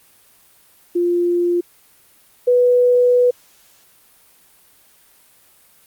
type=tone pair in turn; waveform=sine; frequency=349.2 / 492.5 Hz; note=F4 / B4; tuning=0 / -5 cents; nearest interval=tritone; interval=595 cents; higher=second; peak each=-14 / -10 dBFS; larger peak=second; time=0.95-1.61 / 2.47-3.31 s; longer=second; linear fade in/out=10 ms; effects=white hiss -52 dBFS RMS until 5.86 s + Opus 32 kbps